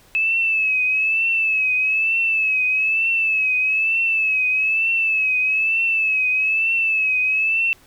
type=tone with vibrato; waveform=sine; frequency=2600 Hz; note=E7; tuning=24 cents flat; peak=-16 dBFS; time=0.15-7.73 s; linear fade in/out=0 ms; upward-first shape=triangle; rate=1.1 Hz; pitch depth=72 cents each way; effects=pink hiss -52 dBFS RMS until 7.86 s